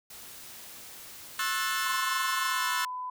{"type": "noise", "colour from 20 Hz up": "white", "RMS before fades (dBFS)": -46, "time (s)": [0.1, 1.97], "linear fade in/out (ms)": 5}
{"type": "chord", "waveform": "sawtooth", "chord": "F# half-diminished seventh", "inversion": "second", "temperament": "equal with one note detuned", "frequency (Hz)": [1072.2, 1318.5, 1480, 1760], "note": ["C6", "E6", "F#6", "A6"], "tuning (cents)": [42, 0, 0, 0], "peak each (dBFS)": -30, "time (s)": [1.39, 2.85], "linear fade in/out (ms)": 2}
{"type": "tone with pitch glide", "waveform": "sine", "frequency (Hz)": [1049, 1003.4], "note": ["C6", "B5"], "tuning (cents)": [4, 27], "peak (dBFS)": -33, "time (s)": [1.86, 3.1], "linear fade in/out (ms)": 5, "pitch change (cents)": -77, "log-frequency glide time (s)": [2.42, 2.71]}
{"effects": []}